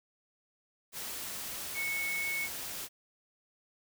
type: tone in noise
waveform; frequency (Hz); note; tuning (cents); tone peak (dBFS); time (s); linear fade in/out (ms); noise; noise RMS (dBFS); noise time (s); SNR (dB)
sine; 2206; C#7; -9; -32; 1.74-2.49; 50; white; -40; 0.92-2.89; +5
effects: none